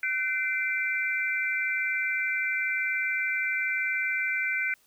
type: tone cluster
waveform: sine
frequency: 1520 / 2068 / 2347 Hz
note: F#6 / C7 / D7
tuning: +46 / -21 / -2 cents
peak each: -30 dBFS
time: 0.03-4.74 s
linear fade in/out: 2 ms
effects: white hiss -64 dBFS RMS until 4.86 s